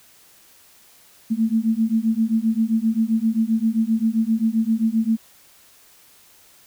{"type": "beating tone pair", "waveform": "sine", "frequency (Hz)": [220, 227.6], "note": ["A3", "A#3"], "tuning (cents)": [0, -41], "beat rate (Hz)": 7.6, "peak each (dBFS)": -20, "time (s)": [1.3, 5.17], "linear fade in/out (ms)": 20, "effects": ["white hiss -52 dBFS RMS until 6.66 s"]}